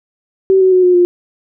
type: tone with pitch steps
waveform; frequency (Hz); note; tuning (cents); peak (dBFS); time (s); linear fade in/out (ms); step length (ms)
sine; 382.4 / 375 / 367.7 / 360.5 / 353.5; G4 / F#4 / F#4 / F#4 / F4; -43 / +23 / -11 / -45 / +21; -6; 0.5-1.05; 0; 110
effects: none